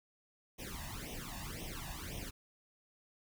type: noise with flanger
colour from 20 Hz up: pink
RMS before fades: -44 dBFS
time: 0.58-2.31 s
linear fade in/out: 20 ms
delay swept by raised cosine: 0.33 to 1.12 ms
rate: 1.9 Hz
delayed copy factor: +1
effects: none